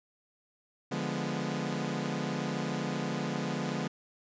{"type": "chord", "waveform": "sawtooth", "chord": "D diminished seventh", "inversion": "none", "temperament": "equal", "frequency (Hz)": [146.83, 174.61, 207.7, 246.9], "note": ["D3", "F3", "Ab3", "Cb4"], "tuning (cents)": [0, 0, 0, 0], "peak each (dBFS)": -33, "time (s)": [0.91, 3.88], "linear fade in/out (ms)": 10, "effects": ["resampled to 16000 Hz"]}